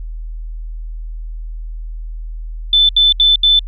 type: tone bursts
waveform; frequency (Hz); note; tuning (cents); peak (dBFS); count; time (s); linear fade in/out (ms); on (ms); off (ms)
sine; 3520; A7; 0; -7; 4; 2.73-3.592; 2; 160; 74
effects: added 40 Hz sine -23 dBFS peak until 3.67 s